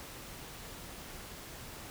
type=silence; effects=pink hiss -47 dBFS RMS until 1.9 s